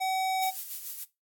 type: tone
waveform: square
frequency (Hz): 757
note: F#5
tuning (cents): +39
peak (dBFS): -28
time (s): 0-0.51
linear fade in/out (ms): 20
type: noise with tremolo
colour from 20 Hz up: violet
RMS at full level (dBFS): -35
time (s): 0.41-1.05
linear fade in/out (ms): 20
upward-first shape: sine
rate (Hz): 6.8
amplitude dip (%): 50
effects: noise-tail reverb RT60 0.2 s tail -17 dB re dry + AAC 64 kbps